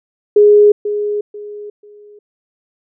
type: tone with echo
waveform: sine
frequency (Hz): 415.3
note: G#4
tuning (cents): 0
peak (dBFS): -4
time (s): 0.36-0.72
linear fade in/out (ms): 5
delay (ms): 490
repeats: 3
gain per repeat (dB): -11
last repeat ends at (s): 2.19
effects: none